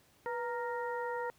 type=harmonic tone with a mistuned harmonic; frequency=466.2 Hz; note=A#4; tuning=in tune; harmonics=1 / 2 / 3 / 4; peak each=-37 / -38 / -45 / -45 dBFS; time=0.26-1.3 s; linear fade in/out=0 ms; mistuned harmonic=1; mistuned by=+82 cents; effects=pink hiss -66 dBFS RMS until 1.38 s + high-pass 60 Hz 12 dB/octave